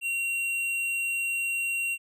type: tone with tanh clipping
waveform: sine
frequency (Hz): 2748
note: F7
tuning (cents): -29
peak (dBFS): -28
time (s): 0.01-1.98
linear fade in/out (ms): 50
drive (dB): 12
effects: none